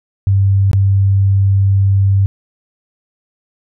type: tone with dropouts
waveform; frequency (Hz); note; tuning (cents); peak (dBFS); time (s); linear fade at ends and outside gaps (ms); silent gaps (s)
sine; 98; G2; 0; -8; 0.27-2.26; 0; 0.714-0.732
effects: none